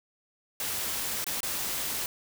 white noise with dropouts, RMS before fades -32 dBFS, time 0.6-2.06 s, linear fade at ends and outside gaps 1 ms, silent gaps 1.243-1.266 / 1.405-1.431 s, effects none

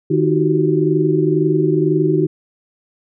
sine tone cluster, 154.3 / 311.1 / 361.6 / 383.6 Hz, D#3 / D#4 / F#4 / G4, -14 / 0 / -40 / -37 cents, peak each -18 dBFS, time 0.1-2.27 s, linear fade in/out 10 ms, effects none

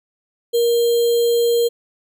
sine tone with sample-and-hold, 470 Hz, A#4, 14 cents sharp, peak -13 dBFS, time 0.53-1.69 s, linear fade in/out 20 ms, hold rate 3675 Hz, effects none

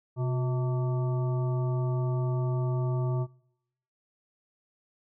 harmonic tone with a mistuned harmonic, 128.2 Hz, C3, 35 cents flat, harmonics 1 / 3 / 5 / 7 / 9, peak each -26 / -36 / -40 / -43 / -45 dBFS, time 0.16-3.27 s, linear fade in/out 50 ms, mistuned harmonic 3, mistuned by -96 cents, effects noise-tail reverb RT60 0.8 s tail -24 dB re dry

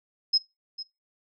sine tone with echo, 5130 Hz, E8, 48 cents flat, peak -18 dBFS, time 0.33-0.38 s, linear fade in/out 10 ms, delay 450 ms, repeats 1, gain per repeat -15 dB, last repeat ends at 0.83 s, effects noise-tail reverb RT60 0.2 s tail -18 dB re dry

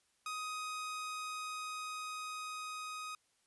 sawtooth tone with level ramp, 1253 Hz, D#6, 12 cents sharp, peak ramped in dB -35 to -38 dBFS, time 0.26-3.15 s, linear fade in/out 2 ms, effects white hiss -75 dBFS RMS until 3.46 s + resampled to 24000 Hz

